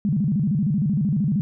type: tone with vibrato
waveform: sine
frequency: 173.6 Hz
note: F3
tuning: 10 cents flat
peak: -18 dBFS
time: 0.05-1.41 s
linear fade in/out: 0 ms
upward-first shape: square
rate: 13 Hz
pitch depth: 290 cents each way
effects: none